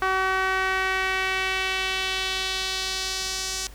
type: tone with band-pass filter sweep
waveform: sawtooth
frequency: 378.7 Hz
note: F#4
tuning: 40 cents sharp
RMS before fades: -26 dBFS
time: 0.02-3.67 s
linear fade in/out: 2 ms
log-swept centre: 1300 to 6100 Hz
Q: 1.7
effects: added 50 Hz sine -42 dBFS peak until 3.74 s + pink hiss -49 dBFS RMS until 3.74 s